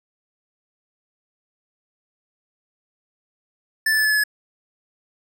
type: tone with pitch steps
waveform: square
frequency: 1760 / 1747.8 / 1735.8 / 1723.8 / 1711.9 / 1700 Hz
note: A6 / A6 / A6 / A6 / A6 / G#6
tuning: 0 / -12 / -24 / -36 / -48 / +40 cents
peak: -17 dBFS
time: 3.86-4.238 s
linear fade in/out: 5 ms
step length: 63 ms
effects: none

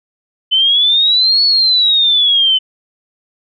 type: exponential two-way sweep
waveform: sine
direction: up then down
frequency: 3030 to 4436 to 3030 Hz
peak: -8 dBFS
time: 0.51-2.59 s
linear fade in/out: 20 ms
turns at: 1.44 s
effects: none

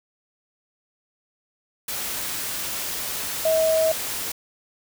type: tone in noise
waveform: sine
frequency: 640 Hz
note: D#5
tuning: 49 cents sharp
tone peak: -17 dBFS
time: 3.45-3.92 s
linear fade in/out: 5 ms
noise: white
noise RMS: -29 dBFS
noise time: 1.88-4.32 s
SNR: +9 dB
effects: none

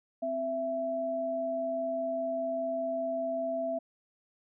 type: tone pair together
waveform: sine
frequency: 260.3 / 664.7 Hz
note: C4 / E5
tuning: -9 / +14 cents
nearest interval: octave + major third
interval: 1623 cents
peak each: -38 / -30 dBFS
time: 0.22-3.79 s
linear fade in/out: 10 ms
effects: none

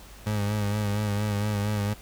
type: tone with vibrato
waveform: 30% pulse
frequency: 103.83 Hz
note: G#2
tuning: in tune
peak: -22 dBFS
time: 0.26-1.94 s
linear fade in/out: 10 ms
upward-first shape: sine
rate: 4.3 Hz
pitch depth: 44 cents each way
effects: added 50 Hz sine -46 dBFS peak until 2.01 s + pink hiss -49 dBFS RMS until 2.01 s

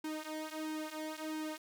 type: tone with flanger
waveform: sawtooth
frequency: 311.1 Hz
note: D#4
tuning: in tune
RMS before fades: -41 dBFS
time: 0.04-1.58 s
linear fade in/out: 5 ms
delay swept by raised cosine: 1.7 to 4 ms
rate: 1.5 Hz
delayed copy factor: -0.85
effects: none

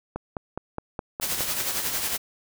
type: click train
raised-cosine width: 1 ms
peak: -16 dBFS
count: 7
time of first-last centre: 0.16-1.407 s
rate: 4.81 Hz
type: noise with tremolo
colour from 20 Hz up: white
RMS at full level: -26 dBFS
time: 1.21-2.18 s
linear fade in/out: 20 ms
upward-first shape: sine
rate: 11 Hz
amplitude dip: 45%
effects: none

